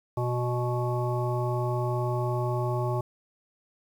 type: harmonic tone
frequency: 122.6 Hz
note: B2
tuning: 12 cents flat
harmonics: 1 / 3 / 5 / 7 / 9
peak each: -27 / -32 / -34 / -35 / -37 dBFS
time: 0.17-3.01 s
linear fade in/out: 5 ms
effects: 9-bit